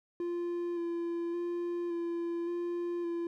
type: tone with vibrato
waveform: triangle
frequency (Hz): 343.8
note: F4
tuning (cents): -27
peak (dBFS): -30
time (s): 0.2-3.27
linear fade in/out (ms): 2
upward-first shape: square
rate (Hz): 0.88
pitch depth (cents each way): 16
effects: none